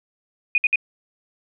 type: tone bursts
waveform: sine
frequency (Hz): 2473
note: D#7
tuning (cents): -11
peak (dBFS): -14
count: 3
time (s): 0.55-0.758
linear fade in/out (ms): 2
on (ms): 30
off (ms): 59
effects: none